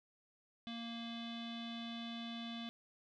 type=tone with low-pass filter; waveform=square; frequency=232.3 Hz; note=A#3; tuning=6 cents flat; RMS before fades=-45 dBFS; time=0.67-2.69 s; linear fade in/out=0 ms; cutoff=3500 Hz; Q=7.4; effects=none